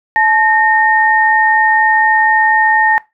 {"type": "tone pair together", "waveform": "sine", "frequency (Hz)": [866, 1838.2], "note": ["A5", "A#6"], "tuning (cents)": [-28, -25], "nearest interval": "octave + minor second", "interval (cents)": 1303, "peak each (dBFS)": -11, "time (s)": [0.16, 2.98], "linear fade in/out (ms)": 0, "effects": ["noise-tail reverb RT60 0.2 s tail -19 dB re dry"]}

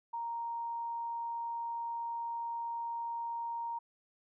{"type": "tone", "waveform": "sine", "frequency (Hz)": 932.3, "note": "A#5", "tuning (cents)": 0, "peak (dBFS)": -35, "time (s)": [0.13, 3.79], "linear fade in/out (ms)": 10, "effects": []}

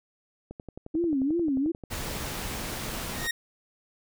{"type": "click train", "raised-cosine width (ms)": 2, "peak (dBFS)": -26, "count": 17, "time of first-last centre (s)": [0.51, 1.926], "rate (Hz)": 11.3}
{"type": "tone with vibrato", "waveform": "sine", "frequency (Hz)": 302, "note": "D4", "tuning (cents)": 48, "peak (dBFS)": -23, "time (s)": [0.94, 1.72], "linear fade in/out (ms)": 10, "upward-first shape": "sine", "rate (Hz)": 2.8, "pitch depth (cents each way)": 240}
{"type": "noise", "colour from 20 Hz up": "pink", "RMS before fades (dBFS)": -34, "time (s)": [1.9, 3.28], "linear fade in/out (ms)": 20}
{"type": "tone with exponential growth", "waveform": "sawtooth", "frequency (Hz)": 1864.7, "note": "A#6", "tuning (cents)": 0, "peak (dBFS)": -20, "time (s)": [3.07, 3.31], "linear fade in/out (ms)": 5, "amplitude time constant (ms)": 51}
{"effects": []}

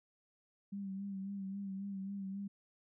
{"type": "tone with vibrato", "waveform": "sine", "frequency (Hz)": 196, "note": "G3", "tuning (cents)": 0, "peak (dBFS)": -39, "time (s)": [0.72, 2.48], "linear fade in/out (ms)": 10, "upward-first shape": "sine", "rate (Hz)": 3.7, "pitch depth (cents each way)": 41, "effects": []}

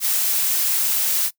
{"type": "noise", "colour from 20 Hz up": "blue", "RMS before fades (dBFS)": -20, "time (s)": [0, 1.31], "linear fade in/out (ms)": 50, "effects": ["noise-tail reverb RT60 0.1 s tail -22 dB re dry"]}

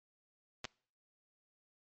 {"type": "clicks", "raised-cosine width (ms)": 0.2, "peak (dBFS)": -22, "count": 2, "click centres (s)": [0.644, 0.652], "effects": ["noise-tail reverb RT60 0.5 s tail -25 dB re dry", "MP3 32 kbps"]}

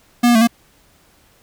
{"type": "tone with pitch steps", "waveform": "square", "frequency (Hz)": [240.9, 239.2, 222.1, 234], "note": ["B3", "A#3", "A3", "A#3"], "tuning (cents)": [-43, 45, 16, 7], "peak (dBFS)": -10, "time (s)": [0.23, 0.474], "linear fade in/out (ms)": 10, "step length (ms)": 61, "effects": ["pink hiss -54 dBFS RMS until 1.42 s"]}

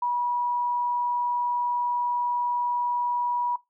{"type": "tone", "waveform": "sine", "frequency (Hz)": 970, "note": "B5", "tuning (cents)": -31, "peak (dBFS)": -23, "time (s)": [0.02, 3.56], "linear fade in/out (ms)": 5, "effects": ["noise-tail reverb RT60 0.2 s tail -21 dB re dry"]}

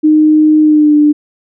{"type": "tone with pitch glide", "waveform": "sine", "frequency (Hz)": [307.5, 297.5], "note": ["D#4", "D4"], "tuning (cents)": [-20, 22], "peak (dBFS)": -4, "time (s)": [0.03, 1.13], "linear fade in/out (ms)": 20, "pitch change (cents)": -58, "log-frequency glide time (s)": [0.61, 0.95], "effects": []}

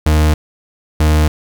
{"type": "tone pair in turn", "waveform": "40% pulse", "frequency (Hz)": [76.8, 76.8], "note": ["D#2", "D#2"], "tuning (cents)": [-22, -22], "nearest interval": "unison", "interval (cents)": 0, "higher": "neither", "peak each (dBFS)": -8, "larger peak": "neither", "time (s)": [[0.06, 0.34], [1, 1.28]], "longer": "neither", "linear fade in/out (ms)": 5, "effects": ["7-bit"]}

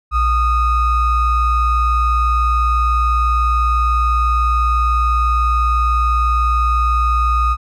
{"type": "ring-modulated tone", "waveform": "triangle", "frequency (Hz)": 647, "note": "E5", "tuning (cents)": -32, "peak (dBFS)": -7, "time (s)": [0.11, 7.57], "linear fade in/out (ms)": 50, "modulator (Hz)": 587, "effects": []}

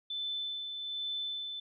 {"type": "tone with tremolo", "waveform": "sine", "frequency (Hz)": 3520, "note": "A7", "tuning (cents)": 0, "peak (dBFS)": -33, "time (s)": [0.1, 1.6], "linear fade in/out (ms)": 5, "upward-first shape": "sine", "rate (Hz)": 1.2, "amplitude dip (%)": 40, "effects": []}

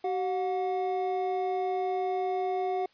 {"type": "tone pair together", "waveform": "triangle", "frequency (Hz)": [379.6, 725], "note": ["F#4", "F#5"], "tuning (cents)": [44, -35], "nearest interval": "major seventh", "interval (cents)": 1121, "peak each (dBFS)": -28, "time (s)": [0.04, 2.86], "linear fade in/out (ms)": 5, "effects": ["white hiss -63 dBFS RMS until 2.93 s", "resampled to 11025 Hz"]}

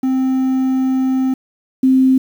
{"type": "tone pair in turn", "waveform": ["triangle", "sine"], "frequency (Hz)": [261.6, 261.6], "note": ["C4", "C4"], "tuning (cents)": [0, 0], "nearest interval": "unison", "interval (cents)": 0, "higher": "neither", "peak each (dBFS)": [-11, -8], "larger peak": "second", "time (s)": [[0.03, 1.34], [1.83, 2.18]], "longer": "first", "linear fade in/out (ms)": 5, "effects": ["7-bit"]}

